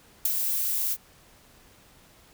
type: noise with ADSR envelope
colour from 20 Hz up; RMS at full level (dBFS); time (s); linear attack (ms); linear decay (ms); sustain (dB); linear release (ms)
violet; -20; 0.25-0.97; 6; 12; -7; 47
effects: pink hiss -56 dBFS RMS until 2.33 s